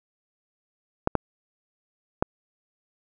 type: clicks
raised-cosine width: 1 ms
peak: -6 dBFS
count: 3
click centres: 1.074 / 1.153 / 2.225 s
effects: none